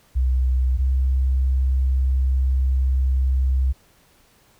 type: tone pair in turn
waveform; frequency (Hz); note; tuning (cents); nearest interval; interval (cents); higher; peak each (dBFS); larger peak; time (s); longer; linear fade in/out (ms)
sine; 63.9 / 65.54; C2 / C2; -40 / +4; unison; 44; second; -15; neither; 0.15-0.78 / 0.78-3.73; second; 20
effects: tanh soft clip ceiling -12 dBFS + pink hiss -57 dBFS RMS until 4.59 s